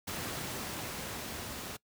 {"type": "noise with level ramp", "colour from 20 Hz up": "pink", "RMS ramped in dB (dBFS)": [-37, -41], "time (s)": [0.07, 1.77], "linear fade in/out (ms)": 10, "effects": ["noise-tail reverb RT60 0.1 s tail -22 dB re dry", "high-pass 80 Hz 12 dB/octave"]}